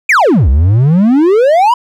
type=exponential two-way sweep; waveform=triangle; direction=down then up; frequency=2546 to 62.6 to 1008 Hz; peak=-3 dBFS; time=0.09-1.74 s; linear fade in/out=5 ms; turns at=0.49 s; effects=none